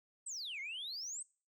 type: exponential two-way sweep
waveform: sine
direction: down then up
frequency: 8500 to 2078 to 8500 Hz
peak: -39 dBFS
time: 0.26-1.23 s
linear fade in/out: 10 ms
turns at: 0.6 s
effects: noise-tail reverb RT60 0.4 s tail -25 dB re dry + tanh soft clip ceiling -38 dBFS